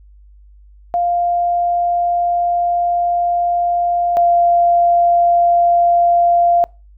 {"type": "tone pair in turn", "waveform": "sine", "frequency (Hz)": [698.5, 693.3], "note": ["F5", "F5"], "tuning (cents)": [0, -13], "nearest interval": "unison", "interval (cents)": 13, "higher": "first", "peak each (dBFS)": [-13, -9], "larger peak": "second", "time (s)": [[0.94, 4.17], [4.17, 6.64]], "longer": "first", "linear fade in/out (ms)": 0, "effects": ["noise-tail reverb RT60 0.3 s tail -26 dB re dry", "added 50 Hz sine -41 dBFS peak until 6.97 s"]}